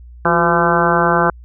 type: harmonic tone with a mistuned harmonic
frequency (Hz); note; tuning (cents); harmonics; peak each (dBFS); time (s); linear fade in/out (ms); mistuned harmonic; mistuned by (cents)
170; F3; -46; 1 / 2 / 3 / 4 / 5 / 6 / 7 / 8 / 9; -20 / -20 / -20 / -20 / -20 / -20 / -20 / -20 / -20; 0.25-1.3; 2; 2; +75
effects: added 60 Hz sine -35 dBFS peak until 1.44 s